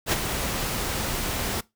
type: noise with ADSR envelope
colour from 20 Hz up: pink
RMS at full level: -21 dBFS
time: 0.06-1.61 s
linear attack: 63 ms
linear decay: 23 ms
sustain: -7 dB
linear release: 8 ms
effects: noise-tail reverb RT60 0.2 s tail -21 dB re dry